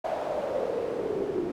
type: noise with band-pass filter sweep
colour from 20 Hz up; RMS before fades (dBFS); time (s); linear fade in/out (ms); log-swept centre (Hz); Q
pink; -30; 0.04-1.52; 10; 690 to 350; 5.9
effects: none